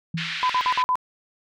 sine tone with exponential decay, 164.81 Hz, E3, in tune, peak -22 dBFS, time 0.14-0.43 s, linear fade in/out 5 ms, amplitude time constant 63 ms
pink band-pass noise, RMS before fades -30 dBFS, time 0.17-0.83 s, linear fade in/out 10 ms, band 1700 to 3900 Hz, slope 24 dB/octave
sine tone bursts, 1006 Hz, B5, 32 cents sharp, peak -18 dBFS, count 5, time 0.43-0.955 s, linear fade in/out 0 ms, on 65 ms, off 50 ms
effects none

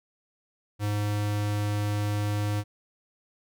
square tone, 103.83 Hz, G#2, in tune, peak -26 dBFS, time 0.79-2.64 s, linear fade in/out 50 ms, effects none

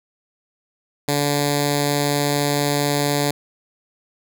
5% pulse tone with notch filter, 144.3 Hz, D3, 30 cents flat, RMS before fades -20 dBFS, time 1.08-3.31 s, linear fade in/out 5 ms, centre 1300 Hz, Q 0.75, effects none

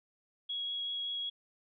sine tone with vibrato, 3322 Hz, G#7, in tune, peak -34 dBFS, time 0.49-1.3 s, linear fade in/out 10 ms, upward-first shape triangle, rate 5.3 Hz, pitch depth 8 cents each way, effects none

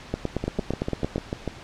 two click trains, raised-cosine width 2 ms, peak -13 / -11 dBFS, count 8 / 10, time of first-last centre 0.44-1.477 / 0.14-1.159 s, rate 6.75 / 8.83 Hz, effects pink hiss -43 dBFS RMS until 1.63 s + low-pass 5000 Hz 12 dB/octave

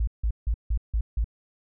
sine tone bursts, 55 Hz, A1, in tune, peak -21 dBFS, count 6, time 0-1.244 s, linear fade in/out 5 ms, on 74 ms, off 160 ms, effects none

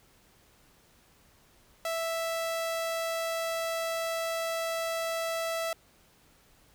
sawtooth tone, 659.3 Hz, E5, in tune, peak -26 dBFS, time 1.85-5.73 s, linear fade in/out 2 ms, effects pink hiss -62 dBFS RMS until 6.74 s

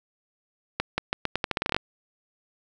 accelerating click train, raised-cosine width 0.3 ms, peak -8 dBFS, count 14, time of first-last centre 0.8-1.765 s, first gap 180 ms, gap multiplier 0.83, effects none

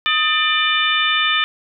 harmonic tone with a mistuned harmonic, 596 Hz, D5, 25 cents sharp, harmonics 2 / 3 / 4 / 5 / 6, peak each -21 / -21 / -21 / -21 / -21 dBFS, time 0.06-1.44 s, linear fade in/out 0 ms, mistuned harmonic 2, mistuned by +85 cents, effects none

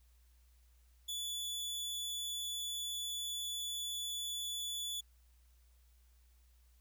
sawtooth tone, 3451 Hz, A7, 34 cents flat, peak -35 dBFS, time 1.08-5.01 s, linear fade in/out 10 ms, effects added 60 Hz sine -63 dBFS peak until 6.8 s + white hiss -75 dBFS RMS until 6.8 s

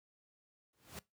pink noise with exponential growth, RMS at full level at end -43 dBFS, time 0.73-0.99 s, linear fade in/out 2 ms, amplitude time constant 56 ms, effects noise-tail reverb RT60 0.2 s tail -21 dB re dry + high-pass 80 Hz 12 dB/octave

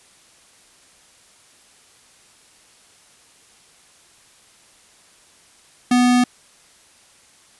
square tone, 246.9 Hz, B3, in tune, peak -13 dBFS, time 5.91-6.24 s, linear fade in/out 5 ms, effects white hiss -52 dBFS RMS until 7.59 s + resampled to 24000 Hz

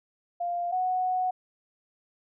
sine tone pair in turn, 698.5 / 738 Hz, F5 / F#5, 0 / -5 cents, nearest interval minor second, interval 95 cents, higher second, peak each -27 / -24 dBFS, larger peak second, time 0.4-0.72 / 0.72-1.31 s, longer second, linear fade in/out 10 ms, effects none

